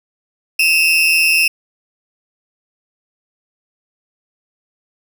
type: tone pair together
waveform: 35% pulse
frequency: 2556 / 2720 Hz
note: D#7 / F7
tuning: +46 / -46 cents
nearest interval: minor second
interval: 108 cents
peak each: -12 dBFS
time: 0.59-1.48 s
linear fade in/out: 5 ms
effects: none